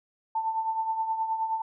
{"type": "tone with tremolo", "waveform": "sine", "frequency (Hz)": 890, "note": "A5", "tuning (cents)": 20, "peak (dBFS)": -23, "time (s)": [0.35, 1.62], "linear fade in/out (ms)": 5, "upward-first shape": "triangle", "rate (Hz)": 9.5, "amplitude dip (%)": 65, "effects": []}